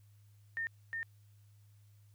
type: tone with echo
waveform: sine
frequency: 1821 Hz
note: A#6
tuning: 41 cents flat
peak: -34 dBFS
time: 0.57-0.67 s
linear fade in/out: 0 ms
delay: 360 ms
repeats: 1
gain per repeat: -2 dB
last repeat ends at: 1.03 s
effects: added 103 Hz sine -59 dBFS peak until 2.14 s + white hiss -75 dBFS RMS until 2.14 s